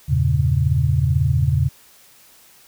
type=chord; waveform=sine; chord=E diminished seventh; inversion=none; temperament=equal; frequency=82.41 / 98 / 116.54 / 138.59 Hz; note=E2 / G2 / Bb2 / Db3; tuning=0 / 0 / 0 / 0 cents; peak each=-20 / -24 / -21 / -18 dBFS; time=0.08-1.69 s; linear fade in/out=20 ms; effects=white hiss -50 dBFS RMS until 2.67 s